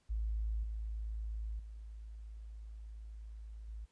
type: tone with level steps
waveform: sine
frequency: 54.2 Hz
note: A1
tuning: 25 cents flat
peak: -33 / -37 / -45 / -42 dBFS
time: 0.09-3.86 s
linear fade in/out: 20 ms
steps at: 0.63 / 1.59 / 3.68 s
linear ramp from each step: 5 ms
effects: pink hiss -75 dBFS RMS until 3.91 s + resampled to 22050 Hz